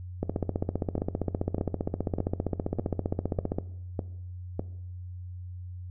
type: two click trains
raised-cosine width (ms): 2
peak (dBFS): -16 / -14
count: 7 / 52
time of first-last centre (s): 0.98-4.594 / 0.23-3.585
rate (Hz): 1.66 / 15.2
effects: noise-tail reverb RT60 0.8 s tail -18 dB re dry + added 90 Hz sine -37 dBFS peak until 5.9 s